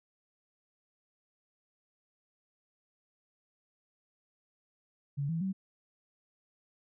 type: tone with pitch steps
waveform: sine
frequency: 141.5 / 164.43 / 191.07 Hz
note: C#3 / E3 / G3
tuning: +36 / -4 / -44 cents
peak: -30 dBFS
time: 5.17-5.53 s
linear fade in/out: 20 ms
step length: 120 ms
effects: none